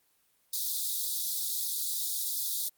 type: high-pass noise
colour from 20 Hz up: white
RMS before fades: -32 dBFS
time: 0.53-2.69 s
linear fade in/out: 5 ms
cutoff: 3500 Hz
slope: 96 dB/octave
effects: white hiss -70 dBFS RMS until 2.77 s + Opus 24 kbps